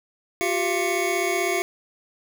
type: tone cluster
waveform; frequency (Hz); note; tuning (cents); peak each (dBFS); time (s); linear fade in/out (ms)
square; 353.8 / 389.6 / 684 / 2220; F4 / G4 / F5 / C#7; +23 / -11 / -36 / +2; -28; 0.41-1.62; 0
effects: none